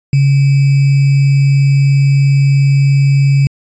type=tone with sample-and-hold; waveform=sine; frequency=138.5 Hz; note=C#3; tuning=1 cent flat; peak=-6 dBFS; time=0.13-3.47 s; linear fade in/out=2 ms; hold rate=2450 Hz; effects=resampled to 16000 Hz